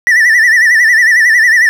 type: tone with vibrato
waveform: triangle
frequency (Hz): 1864.7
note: A#6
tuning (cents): 0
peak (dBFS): -3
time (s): 0.07-1.69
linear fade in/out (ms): 0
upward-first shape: sine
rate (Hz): 11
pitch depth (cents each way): 110
effects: none